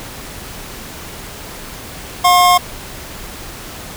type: tone pair together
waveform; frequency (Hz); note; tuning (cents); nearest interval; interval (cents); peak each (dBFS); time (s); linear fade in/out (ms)
square; 716 / 1072.8; F5 / C6; +43 / +43; perfect fifth; 700; -11; 2.24-2.58; 10
effects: pink hiss -31 dBFS RMS until 3.96 s